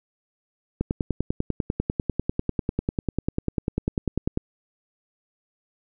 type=click train; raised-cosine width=3 ms; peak=-10 dBFS; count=37; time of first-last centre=0.81-4.374 s; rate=10.1 Hz; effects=none